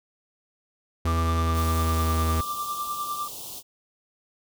45% pulse tone with pitch glide, 82.41 to 80.43 Hz, E2 to E2, 0 to -42 cents, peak -22 dBFS, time 1.05-2.41 s, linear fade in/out 5 ms, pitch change -42 cents, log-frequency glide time 1.2-2.16 s
triangle tone with tremolo, 1181 Hz, D6, 9 cents sharp, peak -24 dBFS, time 1.07-3.28 s, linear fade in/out 5 ms, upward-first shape triangle, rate 9.9 Hz, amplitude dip 60%
white band-stop noise, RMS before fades -38 dBFS, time 1.53-3.63 s, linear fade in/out 50 ms, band 1100 to 2900 Hz, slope 48 dB/octave
effects none

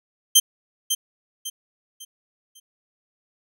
15% pulse tone with echo, 3136 Hz, G7, in tune, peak -3 dBFS, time 0.35-0.4 s, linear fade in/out 10 ms, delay 550 ms, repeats 4, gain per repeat -9 dB, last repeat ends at 2.6 s, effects none

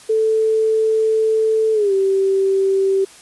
sine tone with pitch glide, 440 to 387.5 Hz, A4 to G4, 0 to -20 cents, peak -13 dBFS, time 0.09-3.05 s, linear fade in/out 10 ms, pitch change -220 cents, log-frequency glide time 1.73-1.93 s, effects white hiss -43 dBFS RMS until 3.21 s + resampled to 24000 Hz

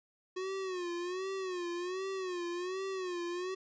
square tone with vibrato, 365.5 Hz, F#4, 21 cents flat, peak -36 dBFS, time 0.36-3.55 s, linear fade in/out 10 ms, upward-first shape sine, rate 1.3 Hz, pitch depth 98 cents each way, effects resampled to 16000 Hz + 13-bit

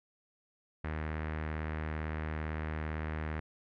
sawtooth tone with low-pass filter, 77.78 Hz, D#2, in tune, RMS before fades -37 dBFS, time 0.84-3.4 s, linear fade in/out 5 ms, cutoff 1900 Hz, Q 2.5, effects none

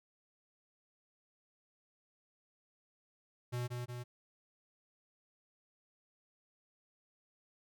square tone with echo, 122.4 Hz, B2, 15 cents flat, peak -36 dBFS, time 3.52-3.68 s, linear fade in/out 20 ms, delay 180 ms, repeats 2, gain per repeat -3 dB, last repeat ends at 4.04 s, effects none

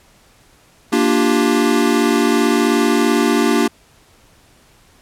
square chord, G minor seventh, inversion first, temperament equal, 233.1 / 293.7 / 349.2 / 392 Hz, Bb3 / D4 / F4 / G4, 0 / 0 / 0 / 0 cents, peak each -18 / -18 / -20 / -20 dBFS, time 0.92-3.68 s, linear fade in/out 10 ms, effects pink hiss -51 dBFS RMS until 5.01 s + low-pass 12000 Hz 12 dB/octave

